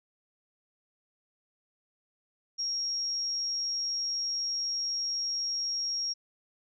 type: tone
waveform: sine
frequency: 5588 Hz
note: F8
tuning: in tune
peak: -29 dBFS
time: 2.58-6.14 s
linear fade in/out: 20 ms
effects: none